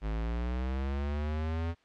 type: linear sweep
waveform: square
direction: up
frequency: 51.91 to 84.7 Hz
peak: -31 dBFS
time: 0.01-1.75 s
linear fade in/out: 50 ms
effects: white hiss -66 dBFS RMS until 1.84 s + low-pass 3000 Hz 12 dB/octave